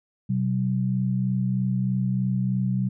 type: tone pair together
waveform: sine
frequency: 126.81 / 190 Hz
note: B2 / F#3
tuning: +46 / +46 cents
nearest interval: perfect fifth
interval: 700 cents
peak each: -24 dBFS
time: 0.29-2.89 s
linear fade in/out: 10 ms
effects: none